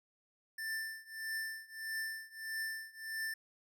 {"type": "tone with tremolo", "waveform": "square", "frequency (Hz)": 1776, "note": "A6", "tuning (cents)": 16, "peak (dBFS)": -36, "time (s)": [0.58, 3.34], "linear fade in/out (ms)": 5, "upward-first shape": "triangle", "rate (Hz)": 1.6, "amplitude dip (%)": 95, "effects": []}